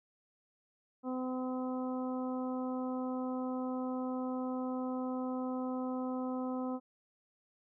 harmonic tone, 255.5 Hz, C4, 41 cents flat, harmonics 1 / 2 / 3 / 4 / 5, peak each -35 / -41 / -45 / -47 / -49 dBFS, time 1.03-6.8 s, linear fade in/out 50 ms, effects none

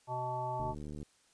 harmonic tone, 125.7 Hz, B2, 31 cents sharp, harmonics 1 / 3 / 5 / 7 / 9, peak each -41 / -47 / -41 / -36 / -47 dBFS, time 0.07-0.75 s, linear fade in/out 50 ms
click train, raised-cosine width 3 ms, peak -32 dBFS, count 33, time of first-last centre 0.6-1.029 s, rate 74.6 Hz
effects white hiss -68 dBFS RMS until 1.33 s + resampled to 22050 Hz

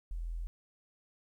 sine tone, 41.95 Hz, E1, 31 cents sharp, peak -35 dBFS, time 0.11-0.47 s, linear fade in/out 0 ms, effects 12-bit

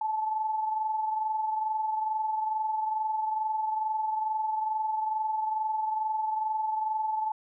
sine tone pair together, 868 / 890.3 Hz, A5 / A5, -24 / +20 cents, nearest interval unison, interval 44 cents, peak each -27 / -37 dBFS, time 0.01-7.32 s, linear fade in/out 5 ms, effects none

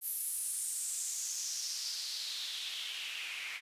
white noise with band-pass filter sweep, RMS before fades -39 dBFS, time 0.01-3.61 s, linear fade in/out 50 ms, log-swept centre 12000 to 2200 Hz, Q 3.7, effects resampled to 32000 Hz

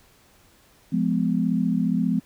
sine chord, F diminished, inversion none, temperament just, 174.61 / 209.5 / 251.4 Hz, F3 / Ab3 / Cb4, 0 / +15 / +31 cents, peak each -24 dBFS, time 0.92-2.2 s, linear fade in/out 10 ms, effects pink hiss -57 dBFS RMS until 2.25 s

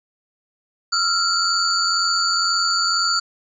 sine tone cluster, 1305 / 1387 / 4424 / 4611 / 7020 Hz, E6 / F6 / C#8 / D8 / A8, -18 / -12 / -4 / -33 / -5 cents, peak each -27 / -22 / -26 / -20 / -28 dBFS, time 0.92-3.2 s, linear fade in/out 10 ms, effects none

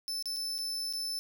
40% pulse tone with dropouts, 5274 Hz, E8, in tune, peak -32 dBFS, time 0.08-1.19 s, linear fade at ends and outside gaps 0 ms, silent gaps 0.225-0.257 / 0.362-0.367 / 0.581-0.587 / 0.927-0.935 s, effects none

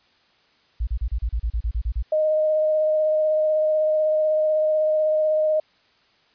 sine tone bursts, 56.2 Hz, A1, 37 cents sharp, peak -20 dBFS, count 12, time 0.8-2.027 s, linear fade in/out 10 ms, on 72 ms, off 33 ms
sine tone with vibrato, 619 Hz, D#5, 9 cents flat, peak -17 dBFS, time 2.12-5.6 s, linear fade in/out 5 ms, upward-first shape square, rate 16 Hz, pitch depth 9 cents each way
effects white hiss -60 dBFS RMS until 6.34 s + resampled to 11025 Hz

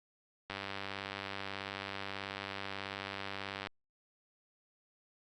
click train, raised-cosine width 0.3 ms, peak -23 dBFS, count 313, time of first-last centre 0.5-3.671 s, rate 98.4 Hz, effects Opus 48 kbps

